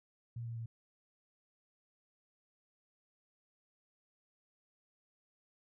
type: tone with pitch steps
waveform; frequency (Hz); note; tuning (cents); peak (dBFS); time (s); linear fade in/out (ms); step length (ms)
sine; 117.5 / 116.02 / 114.55; A#2 / A#2 / A#2; +14 / -8 / -30; -39; 0.36-0.66; 5; 100
effects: none